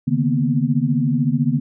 sine tone cluster, 139.6 / 153.7 / 232.9 / 248.5 Hz, C#3 / D#3 / A#3 / B3, +13 / -21 / -1 / +11 cents, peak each -21 dBFS, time 0.07-1.6 s, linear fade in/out 10 ms, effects none

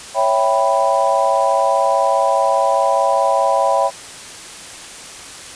sine chord, C# half-diminished seventh, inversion none, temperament equal, 554.4 / 659.3 / 784 / 987.8 Hz, C#5 / E5 / G5 / B5, 0 / 0 / 0 / 0 cents, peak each -18 dBFS, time 0.14-3.91 s, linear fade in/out 50 ms, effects white hiss -34 dBFS RMS until 5.55 s + resampled to 22050 Hz

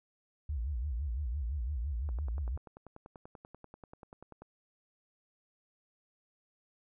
sine tone with vibrato, 65.41 Hz, C2, in tune, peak -32 dBFS, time 0.49-2.57 s, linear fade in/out 5 ms, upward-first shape sine, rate 5.9 Hz, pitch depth 270 cents each way
click train, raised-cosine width 1 ms, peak -35 dBFS, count 25, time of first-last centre 2.09-4.42 s, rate 10.3 Hz
effects none

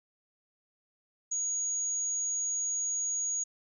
sine tone, 6700 Hz, G#8, 14 cents sharp, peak -29 dBFS, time 1.31-3.44 s, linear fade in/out 10 ms, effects none

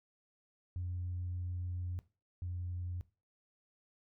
sine tone pair in turn, 89.3 / 88.88 Hz, F2 / F2, +39 / +31 cents, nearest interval unison, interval 8 cents, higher first, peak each -35 / -36 dBFS, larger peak first, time 0.76-1.99 / 2.42-3.01 s, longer first, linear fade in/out 0 ms, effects noise-tail reverb RT60 0.3 s tail -18 dB re dry + tanh soft clip ceiling -32 dBFS

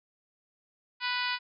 harmonic tone, 493.9 Hz, B4, in tune, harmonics 2 / 3 / 4 / 5 / 6 / 7 / 8 / 9 / 10, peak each -35 / -35 / -36 / -36 / -38 / -41 / -40 / -39 / -42 dBFS, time 1-1.39 s, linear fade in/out 50 ms, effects none

